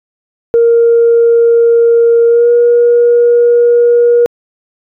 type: tone with pitch glide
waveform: sine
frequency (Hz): 466.2 to 476.8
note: A#4 to A#4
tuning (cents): 0 to +39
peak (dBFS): -3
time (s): 0.54-4.26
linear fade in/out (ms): 0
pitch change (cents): +39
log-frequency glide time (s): 2.27-2.5
effects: tanh soft clip ceiling 0 dBFS